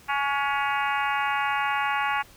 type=harmonic tone with a mistuned harmonic; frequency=280 Hz; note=C#4; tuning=18 cents sharp; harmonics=3 / 4 / 5 / 6 / 7 / 8 / 9 / 10; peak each=-27 / -29 / -31 / -33 / -34 / -35 / -36 / -37 dBFS; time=0.08-2.23 s; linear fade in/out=20 ms; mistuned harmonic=5; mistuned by=+30 cents; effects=pink hiss -52 dBFS RMS until 2.36 s